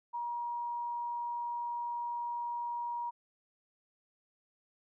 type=tone; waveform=sine; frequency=952 Hz; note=A#5; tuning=36 cents sharp; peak=-34 dBFS; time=0.13-3.11 s; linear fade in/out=20 ms; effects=none